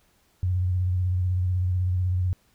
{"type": "tone with vibrato", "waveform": "sine", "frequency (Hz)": 91, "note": "F#2", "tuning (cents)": -28, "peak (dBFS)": -21, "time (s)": [0.43, 2.33], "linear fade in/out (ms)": 0, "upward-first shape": "sine", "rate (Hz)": 16, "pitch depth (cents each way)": 41, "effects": ["pink hiss -64 dBFS RMS until 2.54 s"]}